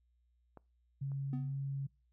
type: clicks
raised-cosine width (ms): 1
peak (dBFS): -37 / -45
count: 2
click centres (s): 0.573 / 1.118
type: tone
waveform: sine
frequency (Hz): 137.7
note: C#3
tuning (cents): -11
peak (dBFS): -35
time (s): 1.01-1.87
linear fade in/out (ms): 10
type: tone with exponential decay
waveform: triangle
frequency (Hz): 251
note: B3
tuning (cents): +28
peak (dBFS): -33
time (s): 1.33-1.61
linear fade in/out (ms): 2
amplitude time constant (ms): 60
effects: noise-tail reverb RT60 0.3 s tail -25 dB re dry + added 60 Hz sine -70 dBFS peak until 2.12 s